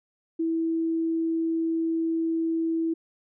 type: tone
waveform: sine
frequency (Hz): 327.4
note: E4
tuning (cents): -12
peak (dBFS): -23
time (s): 0.39-2.94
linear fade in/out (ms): 10
effects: none